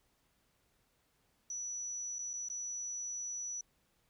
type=tone with dropouts; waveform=sine; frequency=5910 Hz; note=F#8; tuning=3 cents flat; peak=-38 dBFS; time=1.5-3.61 s; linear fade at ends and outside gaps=2 ms; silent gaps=2.185-2.19 / 2.333-2.337 / 2.486-2.499 s; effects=pink hiss -75 dBFS RMS until 4.09 s

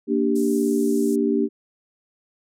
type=chord; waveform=sine; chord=G minor; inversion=first; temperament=equal; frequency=233.1 / 293.7 / 392 Hz; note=Bb3 / D4 / G4; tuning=0 / 0 / 0 cents; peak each=-22 dBFS; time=0.07-1.49 s; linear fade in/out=50 ms
type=high-pass noise; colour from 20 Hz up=pink; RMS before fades=-37 dBFS; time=0.35-1.16 s; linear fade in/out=10 ms; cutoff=7100 Hz; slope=24 dB/octave
effects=low-pass 11000 Hz 12 dB/octave

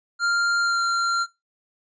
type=tone with pitch glide; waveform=square; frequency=1395 to 1379.8 Hz; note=F6 to F6; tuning=-2 to -21 cents; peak=-20 dBFS; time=0.19-1.27 s; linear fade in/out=50 ms; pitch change=-19 cents; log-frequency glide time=0.61-0.82 s; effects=noise-tail reverb RT60 0.2 s tail -19 dB re dry + resampled to 16000 Hz

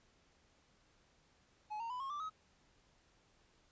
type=tone with pitch steps; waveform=triangle; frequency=849 / 920.5 / 998 / 1082.1 / 1173.2 / 1272.1 Hz; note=G#5 / A#5 / B5 / C#6 / D6 / D#6; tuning=+38 / -22 / +18 / -42 / -2 / +38 cents; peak=-38 dBFS; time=1.7-2.3 s; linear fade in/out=20 ms; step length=100 ms; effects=pink hiss -71 dBFS RMS until 3.71 s + resampled to 16000 Hz

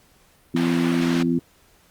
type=harmonic tone; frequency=84.8 Hz; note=E2; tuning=50 cents sharp; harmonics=2 / 3 / 4; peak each=-24 / -20 / -25 dBFS; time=0.54-1.39 s; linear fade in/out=5 ms
type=band-pass noise; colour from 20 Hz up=white; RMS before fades=-31 dBFS; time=0.56-1.23 s; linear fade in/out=5 ms; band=200 to 2800 Hz; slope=12 dB/octave
effects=pink hiss -57 dBFS RMS until 1.9 s + Opus 48 kbps

